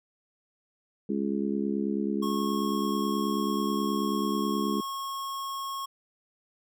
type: harmonic tone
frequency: 69.3 Hz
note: C#2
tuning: in tune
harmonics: 3 / 4 / 5 / 6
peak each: -29 / -32 / -33 / -35 dBFS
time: 1.09-4.81 s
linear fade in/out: 5 ms
type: tone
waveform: square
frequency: 1091 Hz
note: C#6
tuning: 28 cents flat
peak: -33 dBFS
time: 2.22-5.86 s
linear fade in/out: 10 ms
effects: none